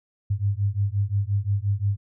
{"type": "beating tone pair", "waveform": "sine", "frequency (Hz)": [98, 103.7], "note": ["G2", "G#2"], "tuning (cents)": [0, -2], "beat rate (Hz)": 5.7, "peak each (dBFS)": -24, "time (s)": [0.3, 1.97], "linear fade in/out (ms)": 10, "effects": []}